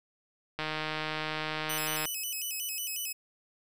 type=click train; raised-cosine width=0.3 ms; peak=-17 dBFS; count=228; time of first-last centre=0.59-2.055 s; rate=155 Hz
type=tone with vibrato; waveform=5% pulse; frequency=2764 Hz; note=F7; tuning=19 cents flat; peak=-25 dBFS; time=1.69-3.13 s; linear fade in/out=10 ms; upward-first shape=square; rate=5.5 Hz; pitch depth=130 cents each way
effects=none